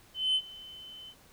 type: tone with ADSR envelope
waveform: sine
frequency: 3050 Hz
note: G7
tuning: 48 cents flat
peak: -21 dBFS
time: 0.14-1.15 s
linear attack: 210 ms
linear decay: 60 ms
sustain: -23 dB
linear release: 65 ms
effects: tanh soft clip ceiling -22 dBFS + pink hiss -59 dBFS RMS until 1.32 s